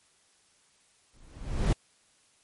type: noise with exponential growth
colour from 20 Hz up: brown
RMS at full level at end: -20 dBFS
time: 1.13-1.73 s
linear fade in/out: 5 ms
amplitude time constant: 130 ms
effects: white hiss -65 dBFS RMS until 2.43 s + MP3 48 kbps